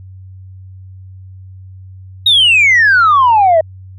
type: exponential sweep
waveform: sine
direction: down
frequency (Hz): 3812 to 621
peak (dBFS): -4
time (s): 2.26-3.61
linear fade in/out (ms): 5
effects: tanh soft clip ceiling -3 dBFS + added 94 Hz sine -31 dBFS peak until 3.98 s